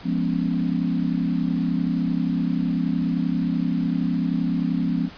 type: chord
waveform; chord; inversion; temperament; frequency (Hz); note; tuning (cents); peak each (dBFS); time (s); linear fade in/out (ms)
sine; C# dominant seventh; first; equal; 174.61 / 207.7 / 246.9 / 277.2; E#3 / G#3 / B3 / C#4; 0 / 0 / 0 / 0; -24 / -28 / -25 / -27; 0.03-5.1; 50
effects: pink hiss -43 dBFS RMS until 5.17 s + resampled to 11025 Hz